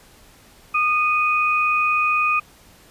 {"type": "tone pair together", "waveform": "sine", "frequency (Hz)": [1225.2, 2489], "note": ["D#6", "D#7"], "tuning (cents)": [-27, 0], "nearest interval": "octave", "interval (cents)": 1227, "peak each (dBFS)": -19, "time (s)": [0.74, 2.4], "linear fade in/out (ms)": 10, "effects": ["pink hiss -50 dBFS RMS until 2.9 s", "resampled to 32000 Hz"]}